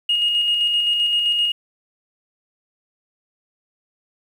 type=tone with tremolo; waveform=sine; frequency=2863 Hz; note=F7; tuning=42 cents sharp; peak=-14 dBFS; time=0.09-1.52 s; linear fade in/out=5 ms; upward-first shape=square; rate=7.7 Hz; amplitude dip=30%; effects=tanh soft clip ceiling -11 dBFS + 8-bit